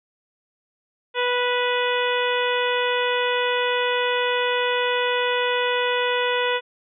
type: harmonic tone with a mistuned harmonic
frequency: 491.7 Hz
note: B4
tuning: 8 cents flat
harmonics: 1 / 2 / 3 / 4 / 5 / 6 / 7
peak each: -23 / -26 / -28 / -29 / -30 / -31 / -31 dBFS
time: 1.14-6.61 s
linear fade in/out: 50 ms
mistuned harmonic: 5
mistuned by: +21 cents
effects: none